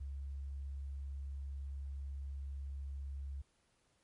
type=tone; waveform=sine; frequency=69 Hz; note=C#2; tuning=7 cents flat; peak=-40 dBFS; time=0-3.42 s; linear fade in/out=10 ms; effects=pink hiss -75 dBFS RMS until 4.03 s + MP3 48 kbps